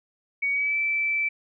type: tone with pitch glide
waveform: sine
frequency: 2249 to 2323 Hz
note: C#7 to D7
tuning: +24 to -20 cents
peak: -22 dBFS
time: 0.42-1.29 s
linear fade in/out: 10 ms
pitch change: +56 cents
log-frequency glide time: 0.52-0.77 s
effects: none